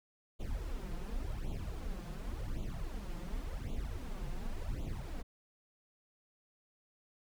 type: noise with flanger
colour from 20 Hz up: brown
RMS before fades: -39 dBFS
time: 0.39-5.23 s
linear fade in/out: 20 ms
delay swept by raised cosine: 0.28 to 5.78 ms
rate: 0.9 Hz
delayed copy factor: +0.85
effects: none